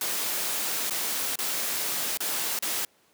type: noise with dropouts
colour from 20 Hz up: white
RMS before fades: -29 dBFS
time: 0.01-2.85 s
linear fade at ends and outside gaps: 2 ms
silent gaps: 0.898-0.907 / 1.357-1.388 / 2.173-2.204 / 2.59-2.624 s
effects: pink hiss -63 dBFS RMS until 3.13 s + high-pass 200 Hz 12 dB/octave